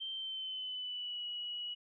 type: tone with pitch glide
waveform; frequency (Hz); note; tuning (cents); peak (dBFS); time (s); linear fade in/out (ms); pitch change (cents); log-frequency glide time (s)
sine; 3133 to 2923; G7 to F#7; -2 to -22; -38; 0-1.75; 20; -120; 0.11-1.22
effects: none